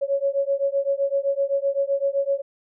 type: beating tone pair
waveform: sine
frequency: 551 / 558.8 Hz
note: C#5 / C#5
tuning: -11 / +14 cents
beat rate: 7.8 Hz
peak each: -23 dBFS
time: 0.01-2.42 s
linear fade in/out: 20 ms
effects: none